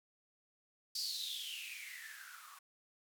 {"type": "noise with band-pass filter sweep", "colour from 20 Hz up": "violet", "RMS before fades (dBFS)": -45, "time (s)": [0.95, 2.59], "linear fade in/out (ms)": 5, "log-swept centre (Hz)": [4900, 1100], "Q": 9.9, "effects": []}